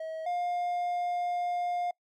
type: tone pair in turn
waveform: triangle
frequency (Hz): 640 / 707.5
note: D#5 / F5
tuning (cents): +49 / +22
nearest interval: major second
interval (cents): 173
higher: second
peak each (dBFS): -32 / -26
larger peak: second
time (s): 0-0.26 / 0.26-1.91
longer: second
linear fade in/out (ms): 5
effects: noise-tail reverb RT60 0.1 s tail -25 dB re dry + MP3 96 kbps